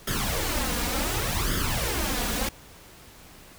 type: noise with flanger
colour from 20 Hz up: pink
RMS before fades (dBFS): -27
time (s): 0.07-2.49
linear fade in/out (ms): 5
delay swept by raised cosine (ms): 0.59 to 4.19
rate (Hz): 0.68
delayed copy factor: +0.7
effects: pink hiss -49 dBFS RMS until 3.58 s